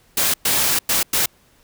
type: noise bursts at uneven times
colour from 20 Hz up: white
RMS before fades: -18 dBFS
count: 4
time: 0.17-0.34 / 0.45-0.79 / 0.89-1.03 / 1.13-1.26 s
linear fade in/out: 5 ms
effects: pink hiss -56 dBFS RMS until 1.63 s